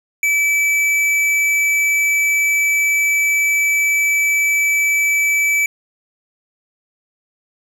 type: tone with tanh clipping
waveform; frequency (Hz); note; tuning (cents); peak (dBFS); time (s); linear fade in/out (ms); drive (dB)
sine; 2306; D7; -32; -15; 0.23-5.66; 2; 14
effects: none